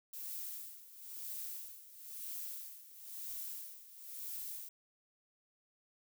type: noise with tremolo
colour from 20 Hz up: violet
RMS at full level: -43 dBFS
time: 0.13-4.69 s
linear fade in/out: 5 ms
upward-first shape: sine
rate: 1 Hz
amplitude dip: 80%
effects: none